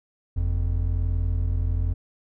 triangle tone pair together, 46.25 / 87.31 Hz, F#1 / F2, 0 / 0 cents, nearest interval major seventh, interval 1100 cents, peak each -22 dBFS, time 0.36-1.94 s, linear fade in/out 10 ms, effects none

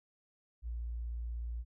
triangle tone with tanh clipping, 58.27 Hz, A#1, in tune, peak -36 dBFS, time 0.62-1.65 s, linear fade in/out 50 ms, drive 4 dB, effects none

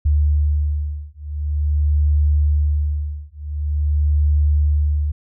sine beating tone pair, 73.9 / 74.36 Hz, D2 / D2, +11 / +22 cents, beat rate 0.46 Hz, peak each -18 dBFS, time 0.05-5.12 s, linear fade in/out 10 ms, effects none

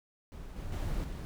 brown noise with level steps, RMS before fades -44 / -40 / -34 / -39 dBFS, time 0.32-1.25 s, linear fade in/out 0 ms, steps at 0.56 / 0.72 / 1.04 s, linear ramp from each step 5 ms, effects none

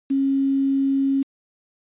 sine tone with quantisation, 272.5 Hz, C#4, 29 cents flat, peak -17 dBFS, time 0.1-1.23 s, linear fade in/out 10 ms, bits 7, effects resampled to 8000 Hz

